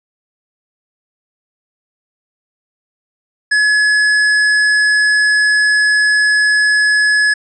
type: tone with hard clipping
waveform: sine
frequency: 1698 Hz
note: G#6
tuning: 38 cents sharp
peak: -11 dBFS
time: 3.51-7.34 s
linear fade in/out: 10 ms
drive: 10 dB
effects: resampled to 22050 Hz